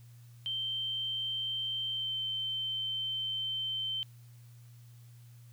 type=tone with pitch glide; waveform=sine; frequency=3124 to 3099 Hz; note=G7 to G7; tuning=-7 to -21 cents; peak=-32 dBFS; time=0.46-4.03 s; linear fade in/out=0 ms; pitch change=-14 cents; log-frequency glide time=1.91-2.13 s; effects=added 119 Hz sine -51 dBFS peak until 5.52 s + white hiss -66 dBFS RMS until 5.52 s